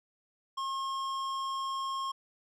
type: tone with hard clipping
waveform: sine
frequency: 1076 Hz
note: C6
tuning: 48 cents sharp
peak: -34 dBFS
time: 0.57-2.12 s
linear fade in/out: 10 ms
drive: 12 dB
effects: none